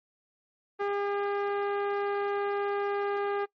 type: tone with low-pass filter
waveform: sawtooth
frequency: 404.2 Hz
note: G#4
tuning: 47 cents flat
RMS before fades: -30 dBFS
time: 0.79-3.46 s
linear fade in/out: 20 ms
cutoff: 1600 Hz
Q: 1.1
effects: noise-tail reverb RT60 0.1 s tail -22 dB re dry + MP3 32 kbps